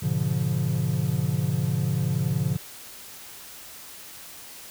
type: chord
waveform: triangle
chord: G# diminished seventh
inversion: none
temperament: equal with one note detuned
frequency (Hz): 103.83 / 123.47 / 143.89 / 174.61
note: G#2 / B2 / D3 / F3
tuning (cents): 0 / 0 / -35 / 0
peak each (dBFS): -28 / -26 / -24 / -27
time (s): 0.02-2.57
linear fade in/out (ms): 10
effects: white hiss -43 dBFS RMS until 4.7 s